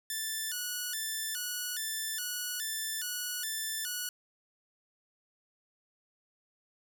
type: tone with vibrato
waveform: 5% pulse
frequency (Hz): 1609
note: G6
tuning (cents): +45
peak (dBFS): -23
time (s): 0.1-4.09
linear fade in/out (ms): 2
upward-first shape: square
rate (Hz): 1.2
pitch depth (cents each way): 160
effects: none